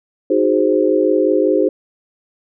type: chord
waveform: sine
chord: Ab dominant seventh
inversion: second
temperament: equal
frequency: 311.1 / 370 / 415.3 / 523.3 Hz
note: Eb4 / Gb4 / Ab4 / C5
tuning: 0 / 0 / 0 / 0 cents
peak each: -17 dBFS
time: 0.3-1.69 s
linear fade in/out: 5 ms
effects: none